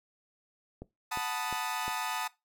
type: click train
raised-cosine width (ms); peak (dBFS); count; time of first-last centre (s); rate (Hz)
2; -28; 4; 0.82-1.88; 2.83
type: chord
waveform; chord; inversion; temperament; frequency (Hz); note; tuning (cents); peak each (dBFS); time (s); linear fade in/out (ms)
sawtooth; B dominant seventh; second; equal; 740 / 880 / 987.8 / 1244.5; F#5 / A5 / B5 / D#6; 0 / 0 / 0 / 0; -36 / -32 / -36 / -34; 1.11-2.28; 10
effects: noise-tail reverb RT60 0.2 s tail -19 dB re dry